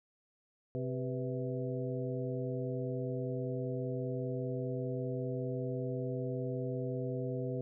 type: harmonic tone with a mistuned harmonic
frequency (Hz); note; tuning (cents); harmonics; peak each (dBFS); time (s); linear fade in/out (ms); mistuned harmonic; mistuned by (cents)
130.1; C3; -9; 1 / 2 / 3 / 4 / 5; -37 / -41 / -41 / -40 / -47; 0.75-7.61; 0; 4; -85
effects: none